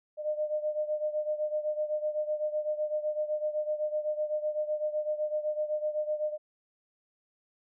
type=beating tone pair; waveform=sine; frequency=605 / 612.9 Hz; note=D#5 / D#5; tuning=-49 / -26 cents; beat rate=7.9 Hz; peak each=-30 / -34 dBFS; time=0.17-6.38 s; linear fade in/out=50 ms; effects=none